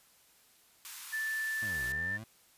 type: high-pass noise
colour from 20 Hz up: white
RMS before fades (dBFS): -45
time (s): 0.85-1.92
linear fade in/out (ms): 0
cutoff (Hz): 910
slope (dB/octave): 48
type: tone with pitch glide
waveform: sine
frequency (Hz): 1760 to 1780.5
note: A6 to A6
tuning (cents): 0 to +20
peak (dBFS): -32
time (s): 1.12-2.18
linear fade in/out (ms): 20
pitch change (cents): +20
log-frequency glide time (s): 1.86-1.95
type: linear two-way sweep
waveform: 25% pulse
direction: down then up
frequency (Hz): 114.5 to 57.8 to 114.5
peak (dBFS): -39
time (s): 1.62-2.24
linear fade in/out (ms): 5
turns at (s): 1.84
effects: white hiss -64 dBFS RMS until 2.57 s + resampled to 32000 Hz